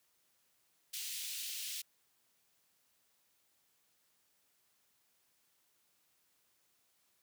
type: high-pass noise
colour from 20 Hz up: pink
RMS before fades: -42 dBFS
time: 0.93-1.82 s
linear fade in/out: 10 ms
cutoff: 2800 Hz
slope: 24 dB/octave
effects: white hiss -75 dBFS RMS until 7.22 s + high-pass 60 Hz 12 dB/octave